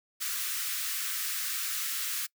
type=high-pass noise; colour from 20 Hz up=white; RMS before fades=-33 dBFS; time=0.2-2.27 s; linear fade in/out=20 ms; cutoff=1200 Hz; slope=48 dB/octave; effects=noise-tail reverb RT60 0.1 s tail -24 dB re dry